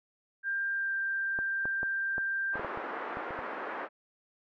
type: tone with pitch glide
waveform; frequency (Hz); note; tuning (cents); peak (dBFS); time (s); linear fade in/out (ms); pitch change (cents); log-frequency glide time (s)
sine; 1592 to 1581; G6 to G6; +26 to +14; -29; 0.43-2.59; 50; -12; 0.73-0.93
type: clicks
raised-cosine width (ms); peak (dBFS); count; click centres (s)
1; -24; 11; 1.389 / 1.655 / 1.831 / 2.181 / 2.556 / 2.595 / 2.647 / 2.774 / 3.171 / 3.307 / 3.39
type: band-pass noise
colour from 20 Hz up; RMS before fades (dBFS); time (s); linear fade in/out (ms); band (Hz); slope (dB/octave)
white; -38; 2.52-3.89; 50; 280 to 1600; 24
effects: none